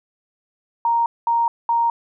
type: tone bursts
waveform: sine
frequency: 932.3 Hz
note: A#5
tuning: in tune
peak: -15 dBFS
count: 3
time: 0.85-1.9 s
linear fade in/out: 2 ms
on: 210 ms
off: 210 ms
effects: none